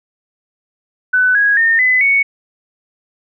sine tone with pitch steps, 1500 / 1654.8 / 1825.5 / 2014 / 2222 Hz, F#6 / G#6 / A#6 / B6 / C#7, +23 / -7 / -37 / +33 / +4 cents, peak -9 dBFS, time 1.13-2.23 s, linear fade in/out 10 ms, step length 220 ms, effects none

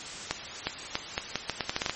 accelerating click train, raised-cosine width 0.2 ms, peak -9 dBFS, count 12, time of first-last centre 0.31-1.896 s, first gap 360 ms, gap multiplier 0.79, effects white hiss -39 dBFS RMS until 1.95 s + MP3 32 kbps

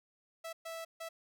sawtooth tone bursts at uneven times, 657 Hz, E5, 6 cents flat, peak -37 dBFS, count 3, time 0.44-0.53 / 0.65-0.85 / 1-1.09 s, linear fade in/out 10 ms, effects none

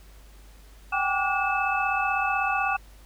sine tone cluster, 769 / 805 / 1160 / 1444 / 2618 Hz, G5 / G5 / D6 / F#6 / E7, -33 / +46 / -22 / -43 / -13 cents, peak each -29 dBFS, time 0.92-2.77 s, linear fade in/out 10 ms, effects added 50 Hz sine -47 dBFS peak until 3.05 s + pink hiss -56 dBFS RMS until 3.05 s

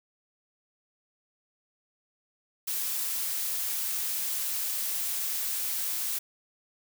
blue noise, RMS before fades -31 dBFS, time 2.67-6.19 s, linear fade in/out 10 ms, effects none

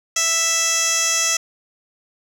15% pulse tone with band-pass filter, 659.3 Hz, E5, in tune, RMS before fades -19 dBFS, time 0.16-1.37 s, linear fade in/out 5 ms, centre 5900 Hz, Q 2.1, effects none

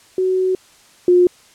sine tone pair in turn, 372.9 / 357.3 Hz, F#4 / F4, +14 / +40 cents, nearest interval minor second, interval 74 cents, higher first, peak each -14 / -8 dBFS, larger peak second, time 0.18-0.55 / 1.08-1.27 s, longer first, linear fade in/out 2 ms, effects white hiss -49 dBFS RMS until 1.54 s + low-pass 9000 Hz 12 dB/octave

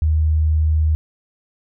sine tone, 77.9 Hz, D#2, 3 cents sharp, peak -13 dBFS, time 0.02-0.95 s, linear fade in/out 0 ms, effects none

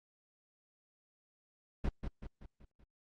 brown noise with echo, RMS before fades -31 dBFS, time 1.84-1.89 s, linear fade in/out 5 ms, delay 190 ms, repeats 5, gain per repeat -6 dB, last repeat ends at 2.84 s, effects low-pass 4000 Hz 12 dB/octave + Opus 32 kbps

